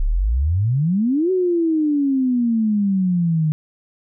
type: exponential two-way sweep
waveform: sine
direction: up then down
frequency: 32 to 378.5 to 151.9 Hz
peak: -15 dBFS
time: 0-3.52 s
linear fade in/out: 0 ms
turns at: 1.31 s
effects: none